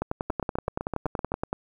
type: two click trains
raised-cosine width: 1 ms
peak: -15 / -13 dBFS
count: 9 / 17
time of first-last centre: 0.3-1.319 / 0.02-1.529 s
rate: 7.85 / 10.6 Hz
effects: 9-bit